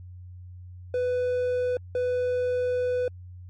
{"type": "tone pair in turn", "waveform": "triangle", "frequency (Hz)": [497.4, 497.4], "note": ["B4", "B4"], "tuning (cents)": [12, 12], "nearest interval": "unison", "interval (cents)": 0, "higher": "neither", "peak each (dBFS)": -21, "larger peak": "neither", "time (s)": [[0.94, 1.77], [1.95, 3.08]], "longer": "second", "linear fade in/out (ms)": 2, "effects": ["added 90 Hz sine -40 dBFS peak until 3.49 s", "MP3 48 kbps"]}